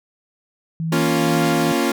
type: tone with tremolo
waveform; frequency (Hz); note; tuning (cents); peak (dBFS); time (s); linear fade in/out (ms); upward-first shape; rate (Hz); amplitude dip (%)
sine; 162.7; E3; -22; -20; 0.8-1.72; 0; sine; 2.2; 30
type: chord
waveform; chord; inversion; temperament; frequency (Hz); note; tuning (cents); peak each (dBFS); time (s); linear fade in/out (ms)
sawtooth; Bb minor; none; equal; 233.1 / 277.2 / 349.2; Bb3 / Db4 / F4; 0 / 0 / 0; -18 / -17 / -17; 0.92-1.92; 5
effects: none